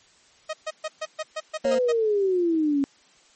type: tone bursts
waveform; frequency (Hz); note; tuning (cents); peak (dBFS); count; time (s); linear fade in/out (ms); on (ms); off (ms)
sawtooth; 626; D#5; +10; -23; 9; 0.49-1.926; 10; 44; 130
type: tone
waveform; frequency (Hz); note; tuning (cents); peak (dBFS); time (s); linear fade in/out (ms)
20% pulse; 233.1; A#3; 0; -22; 1.64-1.79; 10
type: exponential sweep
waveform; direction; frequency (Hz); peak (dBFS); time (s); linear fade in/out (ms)
sine; down; 552 to 272.7; -19; 1.65-2.84; 0
effects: white hiss -57 dBFS RMS until 3.35 s + MP3 32 kbps

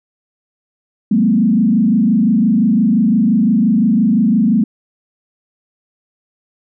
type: tone with frequency modulation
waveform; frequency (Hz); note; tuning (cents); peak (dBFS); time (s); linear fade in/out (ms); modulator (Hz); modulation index
sine; 218.9; A3; -9; -9; 1.11-4.64; 5; 25.8; 1.3
effects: none

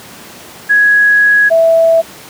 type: tone pair in turn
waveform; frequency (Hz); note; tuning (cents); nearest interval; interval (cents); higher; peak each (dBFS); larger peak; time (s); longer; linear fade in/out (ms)
sine; 1668 / 658.1; G#6 / E5; +7 / -3; octave + major third; 1610; first; -5; neither; 0.69-1.5 / 1.5-2.02; first; 20
effects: pink hiss -33 dBFS RMS until 2.29 s + high-pass 150 Hz 12 dB/octave

